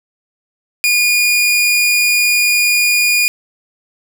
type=tone; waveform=sawtooth; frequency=2437 Hz; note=D#7; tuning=37 cents flat; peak=-7 dBFS; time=0.84-3.28 s; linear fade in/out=0 ms; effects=none